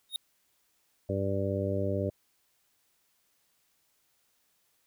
square tone with exponential growth, 3729 Hz, A#7, in tune, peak -27 dBFS, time 0.09-0.16 s, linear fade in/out 1 ms, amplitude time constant 15 ms
harmonic tone, 98 Hz, G2, in tune, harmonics 1 / 2 / 3 / 4 / 5 / 6, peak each -32 / -36 / -37 / -36 / -36 / -34 dBFS, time 1.09-2.1 s, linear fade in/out 5 ms
effects white hiss -72 dBFS RMS until 4.86 s

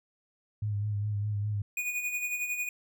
sine tone with vibrato, 103.83 Hz, G#2, in tune, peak -28 dBFS, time 0.62-1.62 s, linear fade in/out 5 ms, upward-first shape sine, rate 4.9 Hz, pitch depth 37 cents each way
square tone with tremolo, 2463 Hz, D#7, 18 cents flat, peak -29 dBFS, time 1.77-2.69 s, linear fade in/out 2 ms, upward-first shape sine, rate 11 Hz, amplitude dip 55%
effects none

